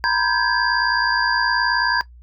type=tone cluster; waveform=sine; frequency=947 / 1006 / 1580 / 1689 / 4770 Hz; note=A#5 / B5 / G6 / G#6 / D8; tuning=+27 / +32 / +13 / +29 / +26 cents; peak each=-22 / -25 / -22 / -21 / -26 dBFS; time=0.04-2.01 s; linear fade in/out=0 ms; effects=noise-tail reverb RT60 0.1 s tail -17 dB re dry + added 60 Hz sine -41 dBFS peak until 2.22 s